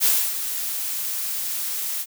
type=noise with ADSR envelope; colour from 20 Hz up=blue; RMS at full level=-17 dBFS; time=0-2.06 s; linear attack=42 ms; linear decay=270 ms; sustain=-10 dB; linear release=52 ms; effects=none